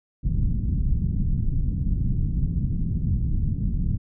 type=low-pass noise; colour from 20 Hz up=pink; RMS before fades=-23 dBFS; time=0.23-3.98 s; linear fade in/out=20 ms; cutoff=190 Hz; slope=24 dB/octave; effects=none